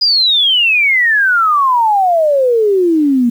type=exponential sweep; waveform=sine; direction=down; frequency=4978 to 231.4 Hz; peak=-8 dBFS; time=0.01-3.3 s; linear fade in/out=10 ms; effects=7-bit